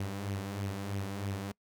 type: tone with flanger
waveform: sawtooth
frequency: 99 Hz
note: G2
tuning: 18 cents sharp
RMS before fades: -37 dBFS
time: 0-1.52 s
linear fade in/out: 5 ms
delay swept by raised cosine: 0.33 to 6.33 ms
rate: 3.1 Hz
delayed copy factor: +0.5
effects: noise-tail reverb RT60 0.1 s tail -25 dB re dry